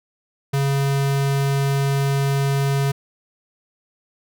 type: tone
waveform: square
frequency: 138.59 Hz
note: C#3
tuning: in tune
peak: -18 dBFS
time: 0.53-2.92 s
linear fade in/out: 10 ms
effects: none